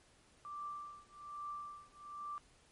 sine tone with tremolo, 1174.7 Hz, D6, in tune, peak -40 dBFS, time 0.45-2.38 s, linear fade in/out 0 ms, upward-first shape triangle, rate 1.2 Hz, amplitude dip 100%, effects pink hiss -67 dBFS RMS until 2.71 s + MP3 48 kbps

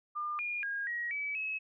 sine tone with pitch steps, 1203 / 2425 / 1628 / 1899 / 2291 / 2574 Hz, D6 / D#7 / G#6 / A#6 / D7 / E7, +41 / -45 / -35 / +32 / -44 / -42 cents, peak -33 dBFS, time 0.15-1.59 s, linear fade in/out 20 ms, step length 240 ms, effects none

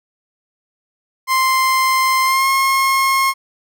30% pulse tone with pitch glide, 1046.5 to 1075.9 Hz, C6 to C6, 0 to +48 cents, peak -10 dBFS, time 1.27-3.34 s, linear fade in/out 50 ms, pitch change +48 cents, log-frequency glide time 2.23-2.48 s, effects none

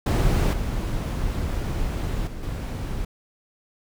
brown noise with level steps, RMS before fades -19 / -26 / -34 / -29 dBFS, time 0.06-3.05 s, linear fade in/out 5 ms, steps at 0.53 / 2.27 / 2.43 s, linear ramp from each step 2 ms, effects none

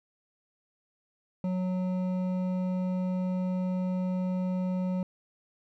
triangle tone with hard clipping, 183.8 Hz, F#3, 11 cents flat, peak -29 dBFS, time 1.44-5.03 s, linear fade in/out 2 ms, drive 13 dB, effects none

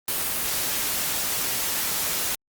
white noise, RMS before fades -26 dBFS, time 0.08-2.35 s, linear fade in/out 2 ms, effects Opus 32 kbps

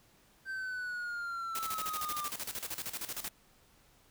triangle linear sweep, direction down, 1564 to 1174.7 Hz, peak -34 dBFS, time 0.45-2.31 s, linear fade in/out 50 ms
white noise with tremolo, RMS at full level -38 dBFS, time 1.55-3.29 s, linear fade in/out 2 ms, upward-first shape square, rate 13 Hz, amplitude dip 75%
effects pink hiss -65 dBFS RMS until 4.1 s

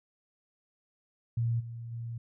sine tone with level steps, 116.6 Hz, A#2, 1 cent sharp, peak -26 / -38 / -35 dBFS, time 1.37-2.18 s, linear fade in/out 5 ms, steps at 1.59 / 1.91 s, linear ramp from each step 20 ms, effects none

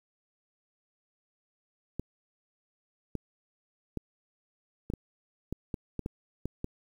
clicks, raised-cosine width 3 ms, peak -20 dBFS, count 11, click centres 1.996 / 3.153 / 3.973 / 4.901 / 4.937 / 5.526 / 5.742 / 5.993 / 6.061 / 6.456 / 6.644 s, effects 9-bit

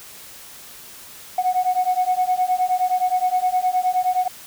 sine beating tone pair, 730 / 739.6 Hz, F#5 / F#5, -24 / -1 cents, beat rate 9.6 Hz, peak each -19 dBFS, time 1.38-4.28 s, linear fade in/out 5 ms, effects tanh soft clip ceiling -12 dBFS + white hiss -41 dBFS RMS until 4.46 s

